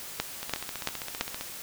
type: two click trains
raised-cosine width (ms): 0.2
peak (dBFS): -17 / -9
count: 16 / 4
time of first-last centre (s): 0.43-1.41 / 0.2-1.21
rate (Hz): 15.3 / 2.97
effects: white hiss -41 dBFS RMS until 1.62 s